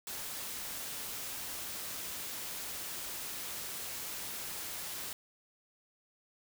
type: noise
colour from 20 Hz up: white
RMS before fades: -41 dBFS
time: 0.07-5.13 s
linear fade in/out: 2 ms
effects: none